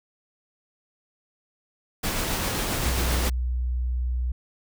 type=noise with tremolo; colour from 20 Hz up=pink; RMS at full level=-26 dBFS; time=2.03-3.3 s; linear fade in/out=10 ms; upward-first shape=triangle; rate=7.5 Hz; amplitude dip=25%
type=tone; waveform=sine; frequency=61.7 Hz; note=B1; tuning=1 cent flat; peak=-23 dBFS; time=2.85-4.32 s; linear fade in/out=5 ms
effects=none